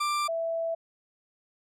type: tone pair in turn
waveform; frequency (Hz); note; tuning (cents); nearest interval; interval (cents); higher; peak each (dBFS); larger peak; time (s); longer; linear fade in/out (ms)
40% pulse / sine; 1182 / 660.9; D6 / E5; +11 / +4; minor seventh; 1007; first; -25 / -27; first; 0-0.28 / 0.28-0.75; second; 10
effects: low-pass 11000 Hz 12 dB/octave